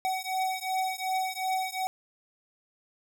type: beating tone pair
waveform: square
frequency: 752 / 754.7 Hz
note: F#5 / F#5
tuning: +28 / +34 cents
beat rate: 2.7 Hz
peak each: -32 / -32 dBFS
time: 0.05-1.87 s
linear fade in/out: 0 ms
effects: none